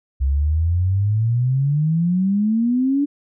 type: exponential sweep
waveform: sine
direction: up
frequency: 65.41 to 291.4 Hz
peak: -15 dBFS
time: 0.2-3.06 s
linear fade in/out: 20 ms
effects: none